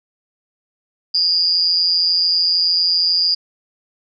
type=tone with amplitude modulation; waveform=sine; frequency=4829 Hz; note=D8; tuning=47 cents sharp; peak=-9 dBFS; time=1.14-3.35 s; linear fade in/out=10 ms; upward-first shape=sine; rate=173 Hz; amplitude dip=95%; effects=none